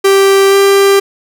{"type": "tone with pitch glide", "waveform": "45% pulse", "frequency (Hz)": [391.3, 395.2], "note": ["G4", "G4"], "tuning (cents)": [-3, 14], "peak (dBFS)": -5, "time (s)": [0.04, 1], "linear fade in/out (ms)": 10, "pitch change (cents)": 17, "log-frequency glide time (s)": [0.49, 0.56], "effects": []}